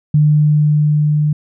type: tone with level ramp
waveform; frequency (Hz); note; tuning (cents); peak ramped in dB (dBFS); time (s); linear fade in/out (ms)
sine; 150.1; D3; +38; -7 to -11; 0.14-1.33; 5
effects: none